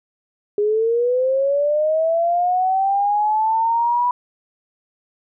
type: linear sweep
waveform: sine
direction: up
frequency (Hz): 408.8 to 985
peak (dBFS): -15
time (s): 0.58-4.11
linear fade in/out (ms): 2
effects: none